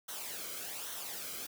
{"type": "noise with flanger", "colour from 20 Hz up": "white", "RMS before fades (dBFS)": -42, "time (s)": [0.08, 1.47], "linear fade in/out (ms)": 10, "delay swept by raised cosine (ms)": [0.41, 1.13], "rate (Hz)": 1.2, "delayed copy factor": -0.6, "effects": []}